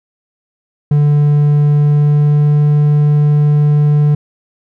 triangle tone with pitch glide, 146.83 to 147.85 Hz, D3 to D3, 0 to +12 cents, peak -5 dBFS, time 0.91-4.15 s, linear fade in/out 5 ms, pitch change +12 cents, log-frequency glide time 1.74-2.64 s, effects none

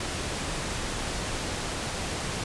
pink low-pass noise, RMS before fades -32 dBFS, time 0-2.44 s, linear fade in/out 5 ms, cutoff 9900 Hz, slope 24 dB/octave, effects resampled to 24000 Hz

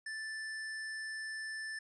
square tone, 1760 Hz, A6, in tune, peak -40 dBFS, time 0.06-1.79 s, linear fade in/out 5 ms, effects resampled to 22050 Hz + 13-bit

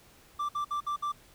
triangle tone bursts, 1174.7 Hz, D6, in tune, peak -27 dBFS, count 5, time 0.39-1.122 s, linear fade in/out 10 ms, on 100 ms, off 58 ms, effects pink hiss -58 dBFS RMS until 1.34 s

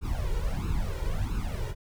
brown noise with flanger, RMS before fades -29 dBFS, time 0.01-1.75 s, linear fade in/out 50 ms, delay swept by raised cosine 0.75 to 2.15 ms, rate 1.5 Hz, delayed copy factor +1, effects none

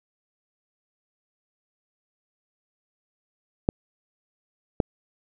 clicks, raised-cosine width 2 ms, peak -6 dBFS, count 2, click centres 3.689 / 4.802 s, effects none

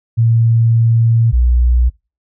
sine tone pair in turn, 115 / 60.73 Hz, A#2 / B1, -23 / -28 cents, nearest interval major seventh, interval 1105 cents, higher first, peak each -8 dBFS, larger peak neither, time 0.17-1.32 / 1.32-1.9 s, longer first, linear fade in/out 20 ms, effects noise-tail reverb RT60 0.3 s tail -25 dB re dry

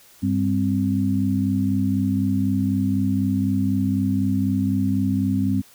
sine tone cluster, 100.8 / 199.2 / 263.2 Hz, G2 / G3 / C4, +49 / +28 / +10 cents, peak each -24 / -22 / -22 dBFS, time 0.22-5.62 s, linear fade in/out 20 ms, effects white hiss -51 dBFS RMS until 5.74 s

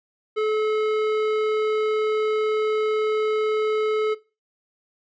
sine tone with hard clipping, 431 Hz, A4, 36 cents flat, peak -22 dBFS, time 0.36-4.15 s, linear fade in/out 20 ms, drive 13 dB, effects noise-tail reverb RT60 0.3 s tail -18 dB re dry + resampled to 16000 Hz

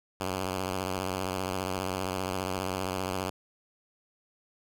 5% pulse tone with vibrato, 93.7 Hz, F#2, 22 cents sharp, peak -19 dBFS, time 0.2-3.3 s, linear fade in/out 5 ms, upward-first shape square, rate 15 Hz, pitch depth 56 cents each way, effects none

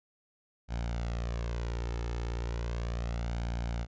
sawtooth tone with flanger, 58.27 Hz, A#1, in tune, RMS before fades -34 dBFS, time 0.68-3.87 s, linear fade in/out 50 ms, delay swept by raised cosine 1.3 to 2.3 ms, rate 0.35 Hz, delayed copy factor +0.55, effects resampled to 16000 Hz

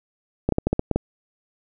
clicks, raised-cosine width 2 ms, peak -6 dBFS, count 8, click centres 0.49 / 0.523 / 0.584 / 0.67 / 0.73 / 0.794 / 0.913 / 0.96 s, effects none

